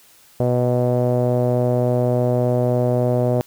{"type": "tone with low-pass filter", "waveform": "sawtooth", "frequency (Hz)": 123.47, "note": "B2", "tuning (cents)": 0, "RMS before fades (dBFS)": -18, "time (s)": [0.4, 3.41], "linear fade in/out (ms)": 0, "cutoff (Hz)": 590, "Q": 4.3, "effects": ["white hiss -51 dBFS RMS until 3.46 s"]}